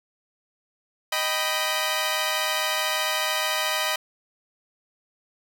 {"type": "chord", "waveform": "10% pulse", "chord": "Eb augmented", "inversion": "none", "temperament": "equal with one note detuned", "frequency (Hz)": [622.3, 781.3, 987.8], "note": ["Eb5", "G5", "B5"], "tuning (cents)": [0, -6, 0], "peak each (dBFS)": [-18, -22, -19], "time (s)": [1.12, 3.96], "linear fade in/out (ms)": 5, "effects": []}